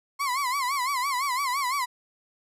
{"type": "tone with vibrato", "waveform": "35% pulse", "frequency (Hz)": 1062, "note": "C6", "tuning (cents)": 25, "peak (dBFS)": -23, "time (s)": [0.19, 1.86], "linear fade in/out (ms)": 20, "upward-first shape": "sine", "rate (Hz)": 5.9, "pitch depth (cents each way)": 140, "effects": ["resampled to 32000 Hz"]}